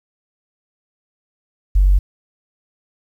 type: tone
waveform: sine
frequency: 47.27 Hz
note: F#1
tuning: 38 cents sharp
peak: -8 dBFS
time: 1.75-1.99 s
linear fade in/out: 10 ms
effects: tanh soft clip ceiling -4 dBFS + 8-bit